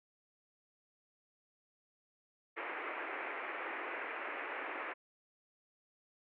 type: band-pass noise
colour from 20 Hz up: white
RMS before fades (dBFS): -42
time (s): 2.56-4.94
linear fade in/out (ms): 20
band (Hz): 300 to 2400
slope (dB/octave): 48
effects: none